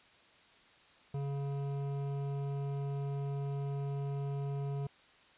triangle tone with hard clipping, 140 Hz, C#3, 18 cents sharp, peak -36 dBFS, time 1.14-4.87 s, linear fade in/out 5 ms, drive 16 dB, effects white hiss -62 dBFS RMS until 5.37 s + resampled to 8000 Hz

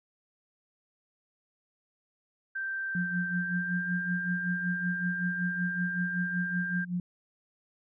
sine tone with pitch glide, 1567 to 1591.6 Hz, G6 to G6, -1 to +26 cents, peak -31 dBFS, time 2.55-6.85 s, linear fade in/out 10 ms, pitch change +27 cents, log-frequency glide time 3.28-3.9 s
sine tone with tremolo, 177.8 Hz, F3, 31 cents sharp, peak -27 dBFS, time 2.95-7 s, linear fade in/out 2 ms, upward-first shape sine, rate 5.3 Hz, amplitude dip 80%
effects none

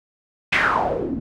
white noise with low-pass filter sweep, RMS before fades -21 dBFS, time 0.52-1.2 s, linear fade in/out 10 ms, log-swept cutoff 2400 to 210 Hz, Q 4.4, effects none

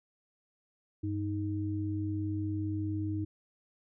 sine tone pair together, 98.4 / 312.4 Hz, G2 / D#4, +7 / +7 cents, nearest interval octave + minor sixth, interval 2000 cents, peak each -33 / -34 dBFS, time 1.03-3.25 s, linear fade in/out 10 ms, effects none

